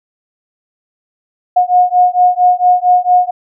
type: beating tone pair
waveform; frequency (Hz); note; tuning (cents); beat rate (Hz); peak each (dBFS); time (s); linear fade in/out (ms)
sine; 720 / 724.4; F#5 / F#5; -47 / -37; 4.4; -10; 1.56-3.31; 10
effects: none

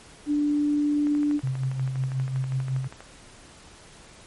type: tone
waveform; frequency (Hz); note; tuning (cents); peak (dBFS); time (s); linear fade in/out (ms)
sine; 293.7; D4; 0; -20; 0.26-1.41; 50
type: click train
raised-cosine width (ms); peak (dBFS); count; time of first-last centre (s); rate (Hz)
0.5; -26; 25; 1.07-3.005; 12.4
type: tone with tremolo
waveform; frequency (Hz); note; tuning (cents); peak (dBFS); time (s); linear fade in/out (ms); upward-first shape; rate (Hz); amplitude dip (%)
sine; 131.5; C3; +9; -22; 1.43-2.88; 10; sine; 5.5; 50
effects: pink hiss -49 dBFS RMS until 4.26 s + MP3 48 kbps

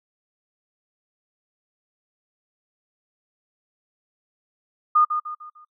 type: tone with echo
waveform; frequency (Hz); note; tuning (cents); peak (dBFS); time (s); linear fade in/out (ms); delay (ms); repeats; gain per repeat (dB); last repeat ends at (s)
sine; 1223; D#6; -30; -13; 4.95-5.05; 10; 150; 4; -8; 5.65
effects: noise-tail reverb RT60 0.1 s tail -25 dB re dry

